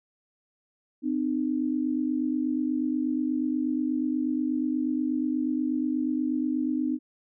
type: tone pair together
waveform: sine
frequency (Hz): 256.2 / 304.5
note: C4 / D#4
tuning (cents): -36 / -37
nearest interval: minor third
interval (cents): 299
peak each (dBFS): -27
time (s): 1.02-6.99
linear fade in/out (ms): 50
effects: none